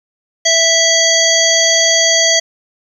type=harmonic tone with a mistuned harmonic; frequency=658 Hz; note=E5; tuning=3 cents flat; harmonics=1 / 3 / 5 / 7 / 9 / 10; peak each=-16 / -16 / -16 / -16 / -16 / -16 dBFS; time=0.45-2.4 s; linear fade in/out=10 ms; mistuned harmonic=9; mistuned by=+20 cents; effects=7-bit